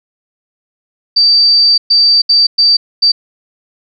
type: tone bursts at uneven times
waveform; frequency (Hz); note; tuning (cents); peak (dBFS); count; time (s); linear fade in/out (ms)
sine; 4644; D8; -20; -5; 5; 1.16-1.78 / 1.9-2.22 / 2.29-2.47 / 2.58-2.77 / 3.02-3.12; 10
effects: none